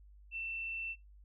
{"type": "tone", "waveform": "sine", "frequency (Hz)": 2681, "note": "E7", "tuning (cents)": 29, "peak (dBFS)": -37, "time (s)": [0.31, 0.96], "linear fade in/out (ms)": 50, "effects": ["noise-tail reverb RT60 0.2 s tail -25 dB re dry", "added 50 Hz sine -55 dBFS peak until 1.24 s"]}